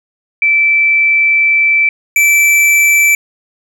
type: tone pair in turn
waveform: sine / square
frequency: 2325 / 2325 Hz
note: D7 / D7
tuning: -18 / -18 cents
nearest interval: unison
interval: 0 cents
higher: neither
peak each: -7 dBFS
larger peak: neither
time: 0.42-1.89 / 2.16-3.15 s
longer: first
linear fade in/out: 2 ms
effects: none